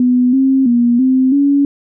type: tone with pitch steps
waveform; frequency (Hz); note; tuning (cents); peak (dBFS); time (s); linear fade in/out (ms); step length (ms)
sine; 248.7 / 266.7 / 239 / 260 / 282; B3 / C4 / A#3 / C4 / C#4; +12 / +33 / +43 / -11 / +30; -8; 0-1.65; 2; 330
effects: none